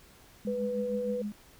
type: tone with tremolo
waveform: sine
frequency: 207.7 Hz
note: G#3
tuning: in tune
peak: -30 dBFS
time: 0.45-1.32 s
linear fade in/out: 0 ms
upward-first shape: triangle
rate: 6.5 Hz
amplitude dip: 85%
type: tone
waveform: sine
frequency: 493.9 Hz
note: B4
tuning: in tune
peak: -30 dBFS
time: 0.47-1.22 s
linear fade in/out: 5 ms
effects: pink hiss -57 dBFS RMS until 1.59 s